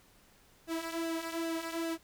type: tone with flanger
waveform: sawtooth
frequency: 329.6 Hz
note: E4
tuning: in tune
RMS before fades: -36 dBFS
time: 0.67-1.98 s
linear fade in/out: 50 ms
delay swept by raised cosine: 0.87 to 3.37 ms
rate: 2.5 Hz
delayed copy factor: -0.65
effects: pink hiss -63 dBFS RMS until 2.03 s